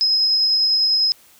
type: tone with tremolo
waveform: sine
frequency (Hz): 5110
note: D#8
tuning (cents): +45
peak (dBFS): -13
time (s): 0.01-1.12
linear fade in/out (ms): 0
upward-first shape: triangle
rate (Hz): 10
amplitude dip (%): 25
effects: white hiss -51 dBFS RMS until 1.39 s